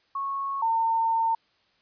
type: tone pair in turn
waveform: sine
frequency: 1101 / 906.9 Hz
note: C#6 / A#5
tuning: -12 / -48 cents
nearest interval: minor third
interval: 336 cents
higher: first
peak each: -27 / -21 dBFS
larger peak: second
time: 0.15-0.62 / 0.62-1.35 s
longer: second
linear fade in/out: 5 ms
effects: white hiss -66 dBFS RMS until 1.81 s + resampled to 11025 Hz